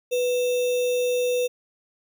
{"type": "tone with sample-and-hold", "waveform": "sine", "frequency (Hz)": 493.9, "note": "B4", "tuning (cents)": 0, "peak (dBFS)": -20, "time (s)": [0.11, 1.48], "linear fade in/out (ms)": 20, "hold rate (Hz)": 3150, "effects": []}